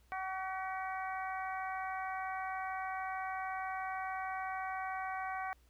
harmonic tone with a mistuned harmonic, 377.8 Hz, F#4, 36 cents sharp, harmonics 2 / 3 / 4 / 5 / 6, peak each -39 / -43 / -45 / -47 / -49 dBFS, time 0.12-5.53 s, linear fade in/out 0 ms, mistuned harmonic 5, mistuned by +24 cents, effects added 60 Hz sine -64 dBFS peak until 5.69 s + pink hiss -72 dBFS RMS until 5.69 s

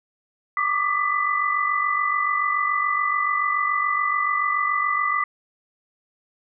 sine tone cluster, 1158 / 1205 / 1992 Hz, D6 / D6 / B6, -25 / +44 / +14 cents, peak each -24 dBFS, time 0.57-5.24 s, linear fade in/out 2 ms, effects none

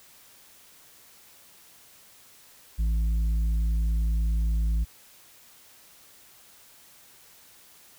triangle tone with tanh clipping, 55 Hz, A1, in tune, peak -23 dBFS, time 2.78-4.85 s, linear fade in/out 20 ms, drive 10 dB, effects white hiss -54 dBFS RMS until 7.98 s

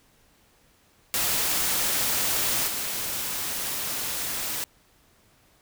white noise with level steps, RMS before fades -25 / -30 dBFS, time 1.14-4.64 s, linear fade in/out 0 ms, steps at 2.67 s, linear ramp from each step 10 ms, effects pink hiss -61 dBFS RMS until 5.61 s

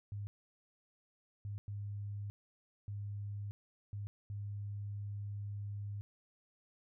sine tone bursts at uneven times, 102 Hz, G#2, 31 cents flat, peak -39 dBFS, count 6, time 0.12-0.27 / 1.45-1.58 / 1.68-2.3 / 2.88-3.51 / 3.93-4.07 / 4.3-6.01 s, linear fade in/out 0 ms, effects none

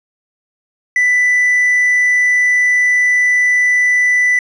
triangle tone, 1985 Hz, B6, 8 cents sharp, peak -7 dBFS, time 0.96-4.39 s, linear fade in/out 2 ms, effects tanh soft clip ceiling -3 dBFS + resampled to 24000 Hz

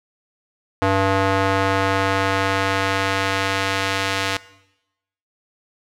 square tone with band-pass filter sweep, 97 Hz, G2, 18 cents flat, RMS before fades -20 dBFS, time 0.82-4.37 s, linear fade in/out 0 ms, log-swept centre 900 to 2800 Hz, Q 0.72, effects noise-tail reverb RT60 0.9 s tail -19 dB re dry

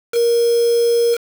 sine tone with quantisation, 470 Hz, A#4, 14 cents sharp, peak -12 dBFS, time 0.12-1.18 s, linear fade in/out 50 ms, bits 4, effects none

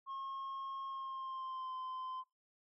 sine tone with pitch glide, 1080 to 1033 Hz, C#6 to C6, -45 to -22 cents, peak -38 dBFS, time 0.06-2.24 s, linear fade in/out 50 ms, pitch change -77 cents, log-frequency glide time 0.88-1.74 s, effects noise-tail reverb RT60 0.2 s tail -18 dB re dry + tanh soft clip ceiling -40 dBFS

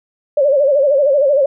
sine tone with vibrato, 563 Hz, C#5, 27 cents sharp, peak -9 dBFS, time 0.37-1.46 s, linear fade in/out 5 ms, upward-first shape sine, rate 13 Hz, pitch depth 110 cents each way, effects none

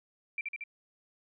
sine tone with echo, 2349 Hz, D7, in tune, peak -31 dBFS, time 0.38-0.41 s, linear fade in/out 2 ms, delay 76 ms, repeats 3, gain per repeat -2 dB, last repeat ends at 0.638 s, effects none

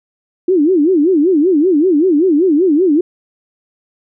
sine tone with vibrato, 331.5 Hz, E4, 10 cents sharp, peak -8 dBFS, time 0.48-3.01 s, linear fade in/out 5 ms, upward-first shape sine, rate 5.2 Hz, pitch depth 260 cents each way, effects none

